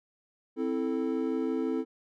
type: chord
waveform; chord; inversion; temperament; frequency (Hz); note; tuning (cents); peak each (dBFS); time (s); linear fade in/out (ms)
triangle; A minor; first; equal with one note detuned; 261.6 / 327.4 / 440; C4 / E4 / A4; 0 / -12 / 0; -29 / -30 / -31; 0.56-1.85; 50
effects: none